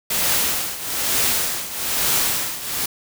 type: noise with tremolo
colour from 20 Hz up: white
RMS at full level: -18 dBFS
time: 0.1-2.86 s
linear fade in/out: 5 ms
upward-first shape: triangle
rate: 1.1 Hz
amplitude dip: 80%
effects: none